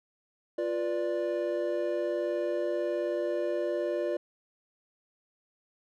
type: chord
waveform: triangle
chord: B diminished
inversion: second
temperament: equal with one note detuned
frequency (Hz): 349.2 / 488.5 / 587.3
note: F4 / B4 / D5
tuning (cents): 0 / -19 / 0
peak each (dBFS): -30 / -33 / -29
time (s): 0.58-4.17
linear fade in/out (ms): 5
effects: none